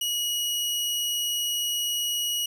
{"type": "tone", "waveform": "sawtooth", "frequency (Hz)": 2907, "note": "F#7", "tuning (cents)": -31, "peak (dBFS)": -22, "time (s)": [0.01, 2.46], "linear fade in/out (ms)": 5, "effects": []}